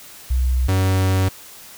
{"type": "tone pair in turn", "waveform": ["sine", "45% pulse"], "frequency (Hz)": [63.3, 94.57], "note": ["B1", "F#2"], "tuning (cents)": [43, 38], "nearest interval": "perfect fifth", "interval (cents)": 695, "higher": "second", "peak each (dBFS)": -15, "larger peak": "neither", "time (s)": [[0.3, 0.68], [0.68, 1.29]], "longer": "second", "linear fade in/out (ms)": 10, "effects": ["white hiss -41 dBFS RMS until 1.77 s"]}